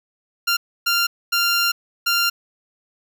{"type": "tone bursts at uneven times", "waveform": "15% pulse", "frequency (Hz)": 1390, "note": "F6", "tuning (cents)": -9, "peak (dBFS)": -10, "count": 4, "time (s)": [[0.47, 0.57], [0.86, 1.07], [1.32, 1.72], [2.06, 2.3]], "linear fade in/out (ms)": 10, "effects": []}